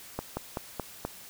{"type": "slowing click train", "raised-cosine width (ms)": 1, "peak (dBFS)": -17, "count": 5, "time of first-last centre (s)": [0.19, 1.05], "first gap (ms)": 180, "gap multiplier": 1.12, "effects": ["white hiss -48 dBFS RMS until 1.29 s"]}